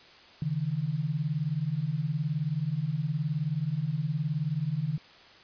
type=beating tone pair; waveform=sine; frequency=138.9 / 157.9 Hz; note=C#3 / D#3; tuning=+4 / +26 cents; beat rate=19 Hz; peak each=-31 / -29 dBFS; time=0.42-4.98 s; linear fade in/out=2 ms; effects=white hiss -53 dBFS RMS until 5.43 s + resampled to 11025 Hz